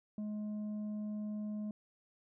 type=tone with tanh clipping; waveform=triangle; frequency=210.8 Hz; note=G#3; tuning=26 cents sharp; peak=-38 dBFS; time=0.18-1.71 s; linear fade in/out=2 ms; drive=9 dB; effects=none